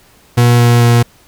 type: tone with pitch steps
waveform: 40% pulse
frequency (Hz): 120.4 / 119.64 / 118.88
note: B2 / A#2 / A#2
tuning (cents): -44 / +45 / +34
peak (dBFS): -5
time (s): 0.37-1.03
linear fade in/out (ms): 10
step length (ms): 220
effects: pink hiss -47 dBFS RMS until 1.27 s